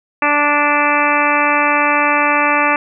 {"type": "harmonic tone", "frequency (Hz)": 292.7, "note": "D4", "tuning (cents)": -6, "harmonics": [1, 2, 3, 4, 5, 6, 7, 8, 9], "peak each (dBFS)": [-22, -21, -18, -17, -22, -21, -22, -20, -21], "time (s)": [0.22, 2.76], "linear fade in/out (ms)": 2, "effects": []}